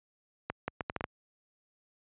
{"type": "accelerating click train", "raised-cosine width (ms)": 0.5, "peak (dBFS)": -17, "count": 7, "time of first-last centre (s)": [0.5, 1.041], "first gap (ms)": 180, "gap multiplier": 0.71, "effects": ["high-pass 60 Hz 12 dB/octave", "resampled to 8000 Hz"]}